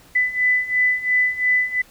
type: beating tone pair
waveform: sine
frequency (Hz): 1997 / 1999.9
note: B6 / B6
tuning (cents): +19 / +21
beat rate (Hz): 2.9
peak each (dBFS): -21 / -18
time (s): 0.15-1.82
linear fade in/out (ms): 10
effects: pink hiss -50 dBFS RMS until 1.9 s